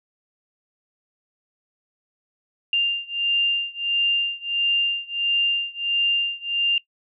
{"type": "beating tone pair", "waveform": "sine", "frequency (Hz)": [2794, 2795.5], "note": ["F7", "F7"], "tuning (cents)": [0, 1], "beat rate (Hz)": 1.5, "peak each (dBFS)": [-22, -23], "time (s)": [2.73, 6.78], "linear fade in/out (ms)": 2, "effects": ["noise-tail reverb RT60 0.1 s tail -20 dB re dry"]}